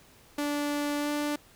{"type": "tone with pitch glide", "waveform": "sawtooth", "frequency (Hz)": [291.3, 294.2], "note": ["D4", "D4"], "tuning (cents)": [-14, 3], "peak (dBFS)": -24, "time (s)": [0.38, 1.36], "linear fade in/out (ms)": 5, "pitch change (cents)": 17, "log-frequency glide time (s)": [0.98, 1.1], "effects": ["pink hiss -57 dBFS RMS until 1.55 s"]}